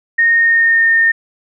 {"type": "tone with pitch glide", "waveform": "sine", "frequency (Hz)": [1849, 1825.7], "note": ["A#6", "A#6"], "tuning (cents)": [-15, -37], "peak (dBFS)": -8, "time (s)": [0.18, 1.12], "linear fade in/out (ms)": 10, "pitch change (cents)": -22, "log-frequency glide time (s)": [0.33, 0.87], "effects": []}